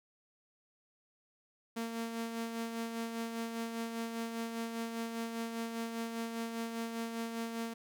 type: tone with tremolo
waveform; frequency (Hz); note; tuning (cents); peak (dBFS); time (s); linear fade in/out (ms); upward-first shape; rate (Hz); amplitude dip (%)
sawtooth; 229.2; A#3; -29; -31; 1.76-7.74; 10; sine; 5; 45
effects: none